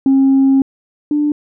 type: tone pair in turn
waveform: sine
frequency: 270 / 295.9 Hz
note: C#4 / D4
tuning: -45 / +13 cents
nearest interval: major second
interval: 158 cents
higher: second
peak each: -6 / -11 dBFS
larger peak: first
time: 0.06-0.62 / 1.11-1.32 s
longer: first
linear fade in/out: 2 ms
effects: tanh soft clip ceiling -5 dBFS